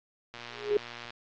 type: click train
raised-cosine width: 0.2 ms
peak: -24 dBFS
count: 92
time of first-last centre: 0.34-1.105 s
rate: 119 Hz
type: tone with exponential growth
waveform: sine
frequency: 415.3 Hz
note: G#4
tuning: in tune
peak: -19 dBFS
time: 0.49-0.77 s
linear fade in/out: 2 ms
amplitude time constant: 59 ms
effects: low-pass 4000 Hz 12 dB/octave + AAC 32 kbps